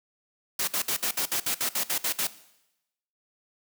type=noise bursts; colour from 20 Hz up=white; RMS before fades=-27 dBFS; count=12; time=0.59-2.271 s; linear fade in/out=5 ms; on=86 ms; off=59 ms; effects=noise-tail reverb RT60 0.9 s tail -17 dB re dry + high-pass 150 Hz 12 dB/octave